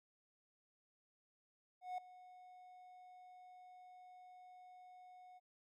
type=tone with ADSR envelope; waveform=triangle; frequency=731 Hz; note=F#5; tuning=21 cents flat; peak=-37 dBFS; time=1.81-5.4 s; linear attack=170 ms; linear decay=4 ms; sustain=-18 dB; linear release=29 ms; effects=none